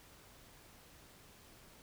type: silence
effects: pink hiss -60 dBFS RMS until 1.82 s